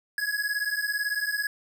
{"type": "beating tone pair", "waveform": "square", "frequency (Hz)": [1666, 1684], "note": ["G#6", "G#6"], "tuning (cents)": [5, 24], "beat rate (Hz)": 18, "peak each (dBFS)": -30, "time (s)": [0.18, 1.47], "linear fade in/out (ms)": 2, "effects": []}